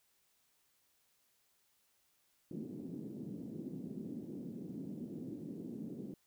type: band-pass noise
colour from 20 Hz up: pink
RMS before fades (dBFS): -45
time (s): 2.51-6.14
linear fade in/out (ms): 2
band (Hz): 180 to 320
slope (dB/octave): 24
effects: white hiss -75 dBFS RMS until 6.26 s